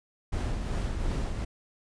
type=noise with tremolo; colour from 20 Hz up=brown; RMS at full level=-28 dBFS; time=0.32-1.45 s; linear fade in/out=10 ms; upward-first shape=triangle; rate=2.7 Hz; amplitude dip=45%; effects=resampled to 22050 Hz